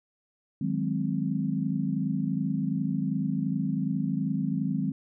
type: chord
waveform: sine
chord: Ab dominant seventh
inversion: second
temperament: equal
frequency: 155.56 / 185 / 207.7 / 261.6 Hz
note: Eb3 / Gb3 / Ab3 / C4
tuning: 0 / 0 / 0 / 0 cents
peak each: -31 dBFS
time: 0.61-4.92 s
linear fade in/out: 5 ms
effects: none